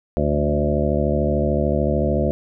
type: harmonic tone with a mistuned harmonic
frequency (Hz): 73.5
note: D2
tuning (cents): +2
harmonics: 1 / 2 / 3 / 4 / 5 / 7 / 8 / 9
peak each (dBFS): -23 / -25 / -24 / -28 / -26 / -25 / -25 / -28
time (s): 0.17-2.31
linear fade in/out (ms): 0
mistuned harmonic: 2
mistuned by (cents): +15
effects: none